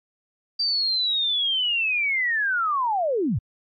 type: linear sweep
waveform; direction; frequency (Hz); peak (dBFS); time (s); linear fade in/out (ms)
sine; down; 4699 to 80.4; -20; 0.59-3.39; 10
effects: MP3 32 kbps